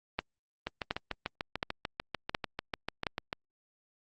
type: two click trains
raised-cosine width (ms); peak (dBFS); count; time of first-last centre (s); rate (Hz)
0.3; -17 / -14; 19 / 5; 0.67-3.329 / 0.19-3.068; 6.77 / 1.39
effects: Opus 32 kbps